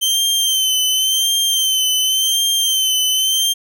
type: tone with vibrato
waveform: sawtooth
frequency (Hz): 3106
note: G7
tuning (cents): -17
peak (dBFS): -11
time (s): 0.01-3.54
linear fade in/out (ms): 20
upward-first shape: sine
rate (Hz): 0.91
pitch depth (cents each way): 45
effects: none